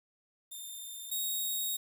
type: tone pair in turn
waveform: 5% pulse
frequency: 3611 / 3762 Hz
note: A7 / A#7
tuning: +44 / +15 cents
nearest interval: minor second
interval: 71 cents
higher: second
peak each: -34 / -24 dBFS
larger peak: second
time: 0.51-1.11 / 1.11-1.77 s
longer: second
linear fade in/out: 10 ms
effects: 10-bit